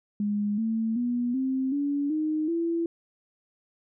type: tone with pitch steps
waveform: sine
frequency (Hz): 206.4 / 223.8 / 242.6 / 263.1 / 285.2 / 309.3 / 335.3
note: G#3 / A3 / B3 / C4 / C#4 / D#4 / E4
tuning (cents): -10 / +30 / -31 / +10 / +49 / -10 / +30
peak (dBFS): -24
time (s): 0.2-2.86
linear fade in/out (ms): 2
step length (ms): 380
effects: none